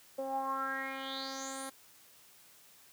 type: tone with low-pass filter sweep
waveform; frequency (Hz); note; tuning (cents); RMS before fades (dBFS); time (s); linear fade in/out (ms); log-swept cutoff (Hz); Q
10% pulse; 268.2; C4; +43; -38; 0.18-1.7; 10; 570 to 11000; 6.9
effects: white hiss -60 dBFS RMS until 2.92 s + high-pass 60 Hz 12 dB/octave